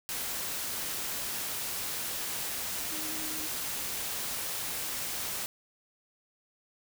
sine tone in noise, 311.3 Hz, D#4, 1 cent sharp, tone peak -43 dBFS, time 2.92-3.47 s, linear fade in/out 0 ms, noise white, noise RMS -35 dBFS, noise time 0.09-5.46 s, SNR -11 dB, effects none

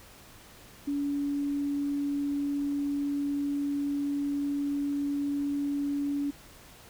sine tone, 284.9 Hz, C#4, 48 cents sharp, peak -27 dBFS, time 0.87-6.31 s, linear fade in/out 10 ms, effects pink hiss -52 dBFS RMS until 6.89 s

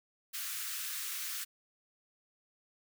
white high-pass noise, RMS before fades -39 dBFS, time 0.33-1.45 s, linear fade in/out 20 ms, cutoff 1200 Hz, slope 48 dB/octave, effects none

